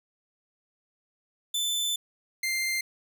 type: tone pair in turn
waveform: sawtooth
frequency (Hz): 3523 / 2095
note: A7 / C7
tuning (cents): +1 / +2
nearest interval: major sixth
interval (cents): 899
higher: first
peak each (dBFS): -23 / -23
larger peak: neither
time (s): 1.54-1.96 / 2.43-2.81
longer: first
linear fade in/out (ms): 5
effects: none